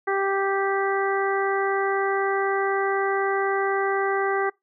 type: harmonic tone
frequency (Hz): 392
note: G4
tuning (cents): 0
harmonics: 1 / 2 / 3 / 4 / 5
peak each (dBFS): -24 / -27 / -29 / -30 / -31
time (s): 0.07-4.5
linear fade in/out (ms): 10
effects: noise-tail reverb RT60 0.2 s tail -25 dB re dry